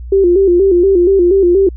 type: tone with vibrato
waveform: sine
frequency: 370 Hz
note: F#4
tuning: in tune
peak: -6 dBFS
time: 0.12-1.69 s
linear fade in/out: 5 ms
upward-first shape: square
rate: 4.2 Hz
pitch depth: 93 cents each way
effects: added 60 Hz sine -24 dBFS peak until 1.76 s